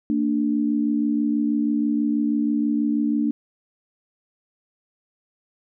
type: tone pair together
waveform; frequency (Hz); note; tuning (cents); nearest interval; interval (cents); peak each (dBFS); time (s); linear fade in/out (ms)
sine; 227.5 / 293.7; A#3 / D4; -42 / 0; major third; 442; -22 / -21; 0.1-3.31; 0
effects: none